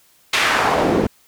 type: noise with band-pass filter sweep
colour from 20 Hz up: pink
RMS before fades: -17 dBFS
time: 0.33-1.07 s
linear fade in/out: 5 ms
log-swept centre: 2700 to 250 Hz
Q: 1.2
effects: white hiss -55 dBFS RMS until 1.27 s